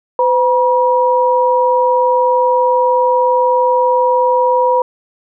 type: tone pair together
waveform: sine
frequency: 508 / 960.8 Hz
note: B4 / B5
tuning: +49 / -48 cents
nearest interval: major seventh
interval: 1103 cents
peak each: -12 dBFS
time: 0.19-4.82 s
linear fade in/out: 2 ms
effects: none